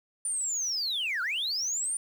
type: linear two-way sweep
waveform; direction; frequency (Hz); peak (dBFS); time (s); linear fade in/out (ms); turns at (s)
sine; down then up; 9310 to 1343 to 9310; -26; 0.25-1.97; 2; 1.22
effects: tanh soft clip ceiling -26 dBFS + 9-bit